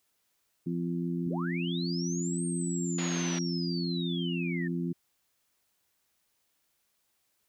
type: harmonic tone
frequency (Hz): 86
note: F2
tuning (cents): -26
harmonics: 2 / 3 / 4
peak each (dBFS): -31 / -35 / -37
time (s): 0.66-4.93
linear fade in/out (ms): 10
type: linear two-way sweep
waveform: sine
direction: up then down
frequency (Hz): 71.6 to 8600 to 1747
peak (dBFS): -37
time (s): 1.26-4.68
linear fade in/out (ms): 10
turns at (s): 2.45
type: band-pass noise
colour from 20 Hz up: white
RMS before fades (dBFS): -39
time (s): 2.98-3.39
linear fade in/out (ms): 5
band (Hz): 290 to 4000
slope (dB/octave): 24
effects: white hiss -75 dBFS RMS until 7.48 s